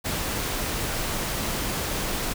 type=noise; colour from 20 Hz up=pink; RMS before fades=-28 dBFS; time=0.04-2.34 s; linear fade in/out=20 ms; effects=none